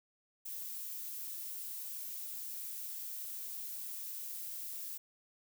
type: noise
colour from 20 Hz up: violet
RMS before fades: -43 dBFS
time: 0.45-4.98 s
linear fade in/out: 10 ms
effects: none